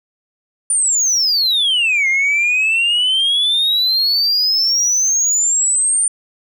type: exponential two-way sweep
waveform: sine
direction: down then up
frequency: 9397 to 2102 to 9070 Hz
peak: -10 dBFS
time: 0.7-6.08 s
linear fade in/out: 2 ms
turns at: 2.08 s
effects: tanh soft clip ceiling -11 dBFS